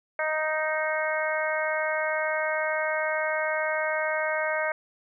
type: harmonic tone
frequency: 311.1 Hz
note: D#4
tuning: in tune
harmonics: 2 / 3 / 4 / 5 / 6 / 7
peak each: -28 / -34 / -35 / -31 / -34 / -33 dBFS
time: 0.19-4.72 s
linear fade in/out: 2 ms
effects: none